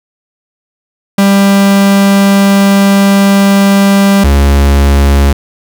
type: tone pair in turn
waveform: 45% pulse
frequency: 197.9 / 69.97 Hz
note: G3 / C#2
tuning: +17 / +17 cents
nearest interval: octave + tritone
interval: 1800 cents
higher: first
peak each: -4 dBFS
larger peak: neither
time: 1.18-4.24 / 4.24-5.33 s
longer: first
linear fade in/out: 5 ms
effects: none